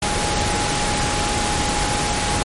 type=tone in noise; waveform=sine; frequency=830.6 Hz; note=G#5; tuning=in tune; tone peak=-25 dBFS; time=0.02-2.43 s; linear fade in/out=5 ms; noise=pink; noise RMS=-21 dBFS; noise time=0.02-2.43 s; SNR=-7 dB; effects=MP3 48 kbps